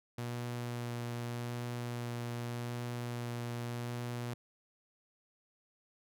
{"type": "tone with vibrato", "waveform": "sawtooth", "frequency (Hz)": 120, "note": "B2", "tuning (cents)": -49, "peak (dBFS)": -33, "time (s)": [0.18, 4.34], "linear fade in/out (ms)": 5, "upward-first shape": "sine", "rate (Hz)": 0.84, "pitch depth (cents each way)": 10, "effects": []}